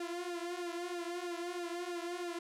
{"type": "tone with flanger", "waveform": "sawtooth", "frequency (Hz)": 348.8, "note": "F4", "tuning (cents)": -2, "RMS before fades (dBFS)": -40, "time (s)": [0, 2.39], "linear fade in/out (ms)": 5, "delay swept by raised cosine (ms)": [0.89, 4.99], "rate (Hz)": 3.1, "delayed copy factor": -0.95, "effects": ["low-pass 10000 Hz 12 dB/octave"]}